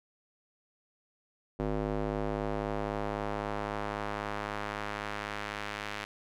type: tone with band-pass filter sweep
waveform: square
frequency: 51.91 Hz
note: G#1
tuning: in tune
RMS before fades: -35 dBFS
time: 1.59-6.05 s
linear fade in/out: 10 ms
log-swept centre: 420 to 2200 Hz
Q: 0.92
effects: none